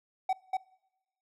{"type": "tone with echo", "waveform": "triangle", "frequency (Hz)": 757, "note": "F#5", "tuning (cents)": 39, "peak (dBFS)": -23, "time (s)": [0.29, 0.33], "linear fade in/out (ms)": 5, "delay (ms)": 240, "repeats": 1, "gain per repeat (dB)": -2, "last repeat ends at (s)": 0.57, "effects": ["noise-tail reverb RT60 0.9 s tail -23 dB re dry"]}